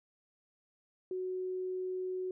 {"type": "tone", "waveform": "sine", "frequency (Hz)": 370, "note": "F#4", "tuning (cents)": 0, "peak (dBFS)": -34, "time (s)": [1.11, 2.31], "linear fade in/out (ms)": 2, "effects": []}